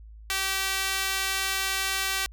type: tone with high-pass filter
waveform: sawtooth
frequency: 386 Hz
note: G4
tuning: 27 cents flat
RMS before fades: -28 dBFS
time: 0.3-2.26 s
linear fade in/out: 0 ms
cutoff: 1800 Hz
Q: 0.75
effects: added 54 Hz sine -43 dBFS peak until 2.32 s